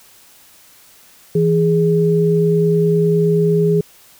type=tone pair together; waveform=sine; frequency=164.81 / 415 Hz; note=E3 / G#4; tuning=0 / -1 cents; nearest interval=octave + major third; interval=1599 cents; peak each=-14 dBFS; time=1.35-3.81 s; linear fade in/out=5 ms; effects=white hiss -47 dBFS RMS until 4.19 s